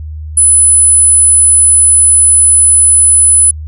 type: tone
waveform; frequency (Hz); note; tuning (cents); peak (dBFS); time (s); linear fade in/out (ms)
sine; 10030; D#9; +13; -3; 0.37-3.51; 5
effects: added 77 Hz sine -20 dBFS peak until 3.67 s